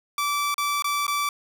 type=tone with dropouts; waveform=sawtooth; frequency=1160 Hz; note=D6; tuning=22 cents flat; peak=-19 dBFS; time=0.18-1.29 s; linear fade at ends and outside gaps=2 ms; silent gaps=0.543-0.58 / 0.823-0.843 / 1.067-1.079 s; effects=none